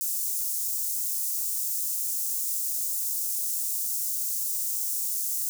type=high-pass noise; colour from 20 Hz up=white; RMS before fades=-29 dBFS; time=0.01-5.49 s; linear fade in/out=0 ms; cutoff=6500 Hz; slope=24 dB/octave; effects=none